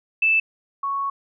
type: tone pair in turn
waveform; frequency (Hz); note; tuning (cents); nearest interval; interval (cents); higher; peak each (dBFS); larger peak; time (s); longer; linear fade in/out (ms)
sine; 2637 / 1108.7; E7 / C#6; 0 / 0; octave + minor third; 1500; first; -15 / -22; first; 0.22-0.4 / 0.83-1.1; second; 5
effects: none